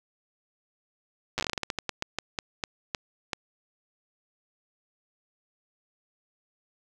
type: slowing click train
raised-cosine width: 0.2 ms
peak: -11 dBFS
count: 20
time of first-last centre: 1.38-3.332 s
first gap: 8 ms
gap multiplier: 1.24
effects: none

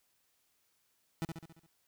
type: tone with echo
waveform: 30% pulse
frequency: 163.9 Hz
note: E3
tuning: 10 cents flat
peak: -30 dBFS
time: 1.22-1.25 s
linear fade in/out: 0 ms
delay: 69 ms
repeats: 6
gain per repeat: -5 dB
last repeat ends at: 1.664 s
effects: white hiss -75 dBFS RMS until 1.87 s

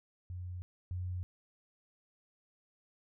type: tone pair in turn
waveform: sine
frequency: 90.1 / 90.46 Hz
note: F#2 / F#2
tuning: -45 / -39 cents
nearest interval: unison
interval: 6 cents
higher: second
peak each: -39 / -35 dBFS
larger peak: second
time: 0.3-0.62 / 0.91-1.23 s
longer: neither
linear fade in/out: 0 ms
effects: none

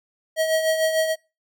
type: tone with tremolo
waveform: square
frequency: 638 Hz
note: D#5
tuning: 43 cents sharp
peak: -17 dBFS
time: 0.36-1.16 s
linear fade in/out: 50 ms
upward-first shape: triangle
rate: 6.7 Hz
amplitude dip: 60%
effects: noise-tail reverb RT60 0.3 s tail -26 dB re dry

